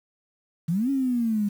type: exponential two-way sweep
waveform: sine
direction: up then down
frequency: 155.56 to 279.3 to 200.7 Hz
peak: -21 dBFS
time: 0.68-1.49 s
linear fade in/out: 10 ms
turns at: 0.9 s
effects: 8-bit